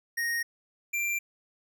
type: tone pair in turn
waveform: square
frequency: 1864.7 / 2364 Hz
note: A#6 / D7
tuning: 0 / +11 cents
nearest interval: major third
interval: 411 cents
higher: second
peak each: -28 dBFS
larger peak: neither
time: 0.17-0.43 / 0.93-1.19 s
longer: neither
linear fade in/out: 10 ms
effects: none